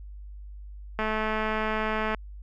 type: click train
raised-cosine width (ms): 0.5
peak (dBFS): -14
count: 252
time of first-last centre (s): 0.99-2.147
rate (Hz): 217
effects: added 50 Hz sine -39 dBFS peak until 2.42 s